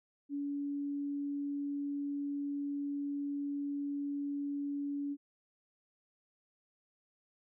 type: tone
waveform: sine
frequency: 284.7 Hz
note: C#4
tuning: 46 cents sharp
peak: -34 dBFS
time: 0.29-5.17 s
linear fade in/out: 50 ms
effects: none